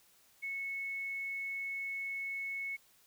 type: tone with quantisation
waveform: sine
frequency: 2201 Hz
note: C#7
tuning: 13 cents flat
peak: -36 dBFS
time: 0.42-2.77 s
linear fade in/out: 20 ms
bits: 11
effects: white hiss -66 dBFS RMS until 3.06 s